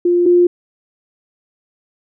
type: tone pair in turn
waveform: sine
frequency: 350.5 / 352.4 Hz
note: F4 / F4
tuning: +6 / +16 cents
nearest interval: unison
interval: 10 cents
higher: second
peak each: -10 / -7 dBFS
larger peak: second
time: 0.05-0.26 / 0.26-0.47 s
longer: neither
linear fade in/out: 5 ms
effects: none